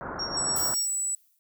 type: low-pass noise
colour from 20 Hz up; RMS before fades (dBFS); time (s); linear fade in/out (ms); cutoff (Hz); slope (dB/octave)
white; -36; 0.01-0.74; 0; 1500; 48
type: tone with tremolo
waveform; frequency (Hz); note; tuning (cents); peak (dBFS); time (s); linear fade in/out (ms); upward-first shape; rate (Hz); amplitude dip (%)
sine; 5570; F8; -5; -27; 0.19-0.87; 5; triangle; 7.1; 80
type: tone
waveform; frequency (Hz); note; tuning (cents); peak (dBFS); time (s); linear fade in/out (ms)
sine; 7890; B8; -3; -26; 0.37-1.15; 2
type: noise with exponential decay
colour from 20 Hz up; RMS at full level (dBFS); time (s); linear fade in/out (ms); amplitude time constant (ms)
violet; -30; 0.56-1.39; 2; 180
effects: none